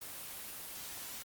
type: noise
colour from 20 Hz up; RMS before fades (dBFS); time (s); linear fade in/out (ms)
white; -45; 0.01-1.23; 10
effects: Opus 24 kbps